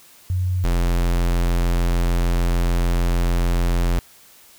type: tone pair in turn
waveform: sine / square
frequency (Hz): 91.4 / 43.36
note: F#2 / F1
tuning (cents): -21 / -12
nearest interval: octave + minor second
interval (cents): 1291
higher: first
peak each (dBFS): -18 / -17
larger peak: second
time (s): 0.3-0.64 / 0.64-3.99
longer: second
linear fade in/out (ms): 0
effects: white hiss -49 dBFS RMS until 4.58 s